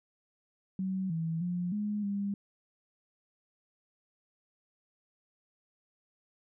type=tone with pitch steps; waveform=sine; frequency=189.1 / 163.3 / 177.1 / 208.4 / 200.6 Hz; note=F#3 / E3 / F3 / G#3 / G3; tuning=+38 / -16 / +24 / +6 / +40 cents; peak=-30 dBFS; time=0.79-2.34 s; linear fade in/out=2 ms; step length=310 ms; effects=none